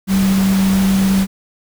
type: tone in noise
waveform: sine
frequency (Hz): 192.7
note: G3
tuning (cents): -29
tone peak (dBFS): -11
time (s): 0.07-1.27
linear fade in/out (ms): 50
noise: pink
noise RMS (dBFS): -24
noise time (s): 0.07-1.27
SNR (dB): +10
effects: none